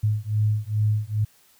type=beating tone pair; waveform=sine; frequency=105.4 / 107.8 Hz; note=G#2 / A2; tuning=+26 / -35 cents; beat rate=2.4 Hz; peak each=-23 dBFS; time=0.03-1.25 s; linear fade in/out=10 ms; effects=white hiss -58 dBFS RMS until 1.59 s